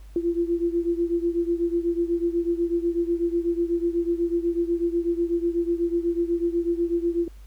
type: beating tone pair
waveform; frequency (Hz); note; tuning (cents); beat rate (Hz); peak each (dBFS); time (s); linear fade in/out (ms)
sine; 339.5 / 347.6; F4 / F4; -49 / -8; 8.1; -23 / -26; 0.16-7.28; 2
effects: added 50 Hz sine -41 dBFS peak until 7.46 s + pink hiss -59 dBFS RMS until 7.46 s